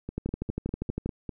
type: two click trains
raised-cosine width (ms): 3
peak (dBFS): -21 / -17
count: 7 / 12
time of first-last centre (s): 0.09-1.292 / 0.18-1.06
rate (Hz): 4.99 / 12.5
effects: none